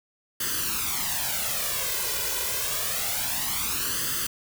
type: noise with flanger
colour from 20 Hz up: white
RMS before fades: -28 dBFS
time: 0.4-4.27 s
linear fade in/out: 5 ms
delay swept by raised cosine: 0.63 to 2.03 ms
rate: 0.27 Hz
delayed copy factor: +0.75
effects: none